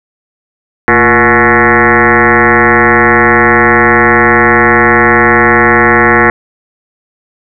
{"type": "tone with frequency modulation", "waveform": "sine", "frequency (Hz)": 1100, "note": "C#6", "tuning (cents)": -14, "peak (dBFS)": -3, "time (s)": [0.88, 6.3], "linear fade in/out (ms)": 0, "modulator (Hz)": 125, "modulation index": 7.3, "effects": []}